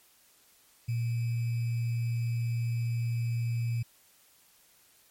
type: tone with sample-and-hold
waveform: sine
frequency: 117.5 Hz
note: A#2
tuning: 14 cents sharp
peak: -27 dBFS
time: 0.88-3.83 s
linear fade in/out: 10 ms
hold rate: 2450 Hz
effects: white hiss -62 dBFS RMS until 5.1 s + MP3 64 kbps